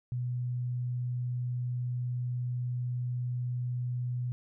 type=tone; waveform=sine; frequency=123.47 Hz; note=B2; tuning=in tune; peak=-30 dBFS; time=0.12-4.32 s; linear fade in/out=0 ms; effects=none